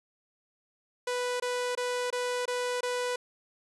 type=tone bursts; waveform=sawtooth; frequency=493.9 Hz; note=B4; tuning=in tune; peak=-25 dBFS; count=6; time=1.07-3.16 s; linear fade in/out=5 ms; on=330 ms; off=22 ms; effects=resampled to 24000 Hz